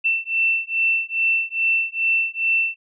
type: beating tone pair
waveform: sine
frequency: 2680 / 2682.4 Hz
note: E7 / E7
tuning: +28 / +30 cents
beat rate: 2.4 Hz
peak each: -21 / -21 dBFS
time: 0.04-2.76 s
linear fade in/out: 20 ms
effects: none